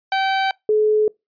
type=tone pair in turn; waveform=sawtooth / sine; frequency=772 / 427.6 Hz; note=G5 / A4; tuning=-27 / -49 cents; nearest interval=minor seventh; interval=1022 cents; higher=first; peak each=-13 dBFS; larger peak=neither; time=0.12-0.51 / 0.69-1.08 s; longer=neither; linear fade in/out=2 ms; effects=noise-tail reverb RT60 0.2 s tail -25 dB re dry + resampled to 11025 Hz